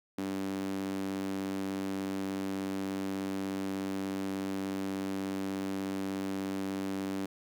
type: tone with high-pass filter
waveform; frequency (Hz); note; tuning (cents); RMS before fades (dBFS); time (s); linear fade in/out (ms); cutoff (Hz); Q
sawtooth; 96.6; G2; -25; -35; 0.18-7.26; 5; 250; 4.5
effects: none